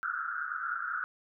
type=band-pass noise; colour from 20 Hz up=white; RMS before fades=-35 dBFS; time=0.03-1.04 s; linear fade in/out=0 ms; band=1300 to 1500 Hz; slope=96 dB/octave; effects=none